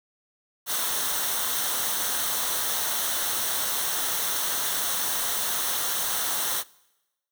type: noise with comb filter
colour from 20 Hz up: white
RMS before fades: -27 dBFS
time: 0.66-6.64 s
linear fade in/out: 50 ms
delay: 0.41 ms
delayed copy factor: -0.6
effects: noise-tail reverb RT60 1.0 s tail -23 dB re dry